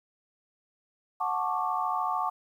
sine chord, D major seventh, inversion first, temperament just, 734.2 / 881 / 1101.2 / 1174.7 Hz, F#5 / A5 / C#6 / D6, -14 / +2 / -12 / 0 cents, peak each -32 dBFS, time 1.2-2.3 s, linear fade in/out 10 ms, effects 10-bit

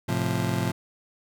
30% pulse chord, F major, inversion first, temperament just, 109.13 / 130.96 / 174.61 Hz, A2 / C3 / F3, -14 / +2 / 0 cents, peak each -26 dBFS, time 0.08-0.72 s, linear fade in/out 10 ms, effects none

